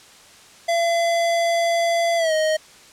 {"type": "tone with pitch glide", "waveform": "square", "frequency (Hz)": [678, 625.3], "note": ["E5", "D#5"], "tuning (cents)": [49, 8], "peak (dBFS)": -18, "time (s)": [0.68, 2.57], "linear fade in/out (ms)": 10, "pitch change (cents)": -141, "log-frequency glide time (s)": [2.17, 2.33], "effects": ["white hiss -47 dBFS RMS until 2.92 s", "low-pass 8000 Hz 12 dB/octave"]}